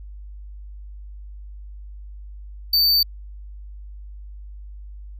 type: tone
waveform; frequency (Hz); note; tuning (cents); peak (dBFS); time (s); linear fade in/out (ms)
square; 4579; D8; -45; -15; 2.73-3.03; 5
effects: added 50 Hz sine -35 dBFS peak until 5.19 s